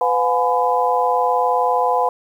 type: harmonic tone with a mistuned harmonic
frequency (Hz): 167.3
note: E3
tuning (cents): +26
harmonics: 3 / 4 / 5 / 6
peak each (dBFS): -20 / -20 / -20 / -20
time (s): 0.01-2.09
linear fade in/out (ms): 2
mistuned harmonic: 4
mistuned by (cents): +120
effects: 8-bit